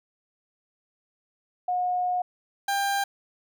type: tone pair in turn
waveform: sine / 30% pulse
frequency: 723 / 796.3 Hz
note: F#5 / G5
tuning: -40 / +27 cents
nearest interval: major second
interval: 167 cents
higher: second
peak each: -23 / -21 dBFS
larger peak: second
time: 1.68-2.22 / 2.68-3.04 s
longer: first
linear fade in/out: 5 ms
effects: none